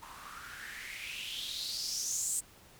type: noise with band-pass filter sweep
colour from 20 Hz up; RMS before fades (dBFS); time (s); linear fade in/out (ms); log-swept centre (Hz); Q
blue; -39; 0.01-2.41; 20; 940 to 8300; 5.9
effects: pink hiss -58 dBFS RMS until 2.79 s